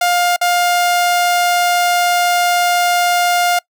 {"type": "tone with dropouts", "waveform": "sawtooth", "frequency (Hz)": 706, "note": "F5", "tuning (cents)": 19, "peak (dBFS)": -8, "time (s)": [0.01, 3.59], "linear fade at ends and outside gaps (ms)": 5, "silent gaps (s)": [0.363, 0.412], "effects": ["noise-tail reverb RT60 0.1 s tail -24 dB re dry"]}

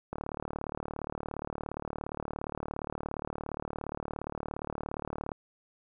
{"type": "click train", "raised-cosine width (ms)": 1, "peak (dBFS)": -21, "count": 194, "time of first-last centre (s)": [0.13, 5.318], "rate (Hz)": 37.2, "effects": []}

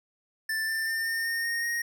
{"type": "tone with pitch steps", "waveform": "square", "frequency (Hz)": [1769, 1785.4, 1802, 1818.7, 1835.6, 1852.7, 1869.9], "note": ["A6", "A6", "A6", "A#6", "A#6", "A#6", "A#6"], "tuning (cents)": [9, 25, 41, -43, -27, -11, 5], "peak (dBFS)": -28, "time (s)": [0.49, 1.82], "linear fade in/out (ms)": 5, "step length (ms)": 190, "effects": []}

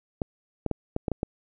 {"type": "clicks", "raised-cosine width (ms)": 2, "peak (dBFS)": -13, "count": 7, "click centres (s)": [0.218, 0.663, 0.713, 0.964, 1.082, 1.117, 1.231], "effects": []}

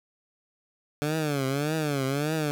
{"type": "tone with vibrato", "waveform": "15% pulse", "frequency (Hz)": 145.3, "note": "D3", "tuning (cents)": -18, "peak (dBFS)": -19, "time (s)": [1.02, 2.51], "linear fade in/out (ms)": 0, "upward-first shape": "triangle", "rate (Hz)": 1.7, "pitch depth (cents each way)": 180, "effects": ["10-bit"]}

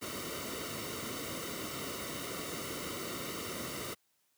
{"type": "noise with comb filter", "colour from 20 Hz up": "pink", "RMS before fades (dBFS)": -40, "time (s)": [0.01, 3.95], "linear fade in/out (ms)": 20, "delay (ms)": 1.2, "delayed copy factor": -0.7, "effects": ["white hiss -75 dBFS RMS until 4.37 s", "high-pass 80 Hz 12 dB/octave"]}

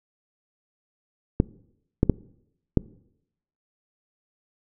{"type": "clicks", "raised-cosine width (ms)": 3, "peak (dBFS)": -4, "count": 4, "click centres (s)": [1.401, 2.031, 2.097, 2.773], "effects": ["noise-tail reverb RT60 0.8 s tail -22 dB re dry"]}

